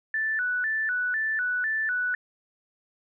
sine tone with vibrato, 1615 Hz, G#6, 49 cents flat, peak -24 dBFS, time 0.14-2.15 s, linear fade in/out 2 ms, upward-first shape square, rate 2 Hz, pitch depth 150 cents each way, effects none

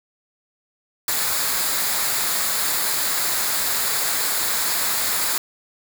white noise with comb filter, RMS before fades -22 dBFS, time 1.08-5.38 s, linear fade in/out 2 ms, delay 0.34 ms, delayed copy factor -0.5, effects none

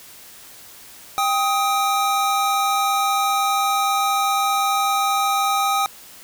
square tone pair together, 791.9 / 1257 Hz, G5 / D#6, +17 / +17 cents, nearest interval minor sixth, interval 800 cents, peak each -21 dBFS, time 1.18-5.86 s, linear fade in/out 0 ms, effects white hiss -43 dBFS RMS until 6.23 s

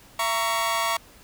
sawtooth chord, A# diminished, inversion second, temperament just, 671.3 / 932.3 / 1118.8 Hz, E5 / A#5 / C#6, +31 / 0 / +16 cents, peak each -25 / -24 / -22 dBFS, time 0.19-0.97 s, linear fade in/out 5 ms, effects pink hiss -51 dBFS RMS until 1.23 s

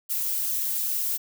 violet noise with flanger, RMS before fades -27 dBFS, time 0.09-1.18 s, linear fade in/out 20 ms, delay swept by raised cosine 0.62 to 3.82 ms, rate 2.5 Hz, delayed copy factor +0.5, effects none

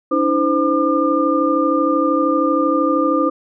sine tone cluster, 288.6 / 321.5 / 516 / 1202 Hz, D4 / E4 / C5 / D6, -30 / -43 / -24 / +40 cents, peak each -19 dBFS, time 0.11-3.3 s, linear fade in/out 10 ms, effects none

